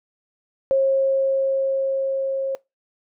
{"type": "tone with level ramp", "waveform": "sine", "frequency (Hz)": 539, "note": "C#5", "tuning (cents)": -49, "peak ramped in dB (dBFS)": [-14, -21], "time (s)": [0.71, 2.55], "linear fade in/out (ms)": 0, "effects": ["noise-tail reverb RT60 0.2 s tail -22 dB re dry"]}